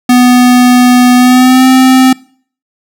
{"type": "tone with pitch glide", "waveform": "square", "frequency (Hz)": [247.9, 259.5], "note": ["B3", "C4"], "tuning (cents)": [7, -14], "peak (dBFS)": -3, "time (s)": [0.09, 2.13], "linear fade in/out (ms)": 5, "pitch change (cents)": 79, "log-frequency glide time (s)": [1.16, 1.66], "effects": ["noise-tail reverb RT60 0.5 s tail -23 dB re dry"]}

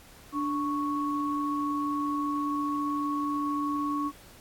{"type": "tone pair together", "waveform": "sine", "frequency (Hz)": [292.9, 1108.7], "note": ["D4", "C#6"], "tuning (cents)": [-5, 0], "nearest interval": "octave + major seventh", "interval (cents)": 2305, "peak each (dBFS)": [-29, -30], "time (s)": [0.32, 4.12], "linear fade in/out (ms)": 50, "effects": ["pink hiss -53 dBFS RMS until 4.4 s", "AAC 64 kbps"]}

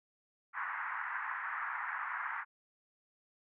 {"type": "band-pass noise", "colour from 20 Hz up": "white", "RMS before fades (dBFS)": -39, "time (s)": [0.53, 2.45], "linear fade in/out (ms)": 50, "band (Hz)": [900, 1900], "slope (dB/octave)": 48, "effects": []}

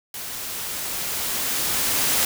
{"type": "noise with level ramp", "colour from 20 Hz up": "white", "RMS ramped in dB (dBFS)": [-33, -20], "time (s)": [0.14, 2.25], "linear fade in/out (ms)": 2, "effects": []}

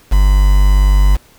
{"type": "tone with quantisation", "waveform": "triangle", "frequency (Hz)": 49, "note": "G1", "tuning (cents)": 0, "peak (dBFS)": -4, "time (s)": [0.11, 1.17], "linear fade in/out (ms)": 20, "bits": 4, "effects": ["pink hiss -47 dBFS RMS until 1.38 s"]}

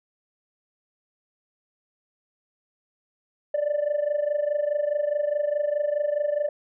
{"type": "tone with amplitude modulation", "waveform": "sine", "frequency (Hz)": 589, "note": "D5", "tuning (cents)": 5, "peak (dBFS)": -17, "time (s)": [3.54, 6.49], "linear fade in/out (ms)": 5, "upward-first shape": "sine", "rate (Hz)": 24.8, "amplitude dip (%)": 80, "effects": ["tanh soft clip ceiling -18 dBFS"]}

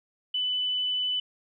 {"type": "tone", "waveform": "sine", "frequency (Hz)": 2996, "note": "F#7", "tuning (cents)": 21, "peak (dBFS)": -25, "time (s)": [0.34, 1.2], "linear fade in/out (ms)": 5, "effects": []}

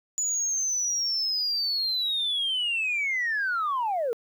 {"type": "linear sweep", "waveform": "sine", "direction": "down", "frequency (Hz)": [6970, 440], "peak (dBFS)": -23, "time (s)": [0.18, 4.13], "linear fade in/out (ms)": 0, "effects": ["tanh soft clip ceiling -21 dBFS", "10-bit"]}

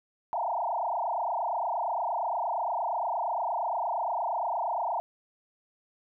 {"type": "tone with frequency modulation", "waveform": "sine", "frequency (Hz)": 810, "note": "G#5", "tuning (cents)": -43, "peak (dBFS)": -27, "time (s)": [0.33, 5], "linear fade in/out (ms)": 0, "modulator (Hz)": 28.6, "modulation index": 5.2, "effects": []}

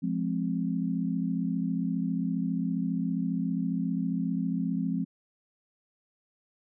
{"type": "chord", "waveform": "sine", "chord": "F minor", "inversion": "none", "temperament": "just", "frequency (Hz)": [174.61, 209.5, 261.9], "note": ["F3", "Ab3", "C4"], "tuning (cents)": [0, 15, 2], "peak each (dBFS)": [-30, -32, -31], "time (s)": [0.02, 5.05], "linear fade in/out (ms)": 20, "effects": []}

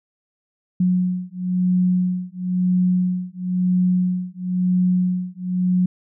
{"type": "beating tone pair", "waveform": "sine", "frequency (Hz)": [181.2, 182.19], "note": ["F#3", "F#3"], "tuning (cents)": [-36, -26], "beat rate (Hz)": 0.99, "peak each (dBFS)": -20, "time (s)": [0.8, 5.86], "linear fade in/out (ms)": 5, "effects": []}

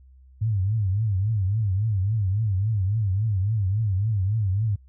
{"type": "tone with vibrato", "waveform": "sine", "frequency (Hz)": 102.2, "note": "G#2", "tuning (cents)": -27, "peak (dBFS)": -20, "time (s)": [0.41, 4.76], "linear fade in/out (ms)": 10, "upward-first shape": "triangle", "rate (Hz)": 3.6, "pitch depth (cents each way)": 210, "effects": ["added 65 Hz sine -48 dBFS peak until 4.88 s"]}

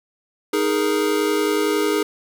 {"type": "chord", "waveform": "square", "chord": "D# suspended fourth", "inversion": "none", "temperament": "equal", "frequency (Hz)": [311.1, 415.3, 466.2], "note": ["D#4", "G#4", "A#4"], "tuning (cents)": [0, 0, 0], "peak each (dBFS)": [-23, -21, -26], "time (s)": [0.53, 2.03], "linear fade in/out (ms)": 5, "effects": []}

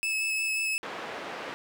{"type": "tone with vibrato", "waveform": "40% pulse", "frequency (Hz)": 2600, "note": "E7", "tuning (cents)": -24, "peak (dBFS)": -26, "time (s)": [0.03, 0.78], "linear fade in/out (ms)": 0, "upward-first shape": "sine", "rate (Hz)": 5.6, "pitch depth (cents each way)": 14}
{"type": "band-pass noise", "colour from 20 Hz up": "pink", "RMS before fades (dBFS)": -38, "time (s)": [0.83, 1.54], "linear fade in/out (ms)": 0, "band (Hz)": [410, 2500], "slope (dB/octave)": 12}
{"effects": []}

